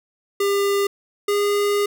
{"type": "tone pair in turn", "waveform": "square", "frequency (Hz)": [400.4, 408.6], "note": ["G4", "G#4"], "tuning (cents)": [37, -28], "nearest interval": "unison", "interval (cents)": 35, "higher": "second", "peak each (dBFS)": -18, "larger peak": "neither", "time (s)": [[0.4, 0.87], [1.28, 1.86]], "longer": "second", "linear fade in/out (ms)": 5, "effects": []}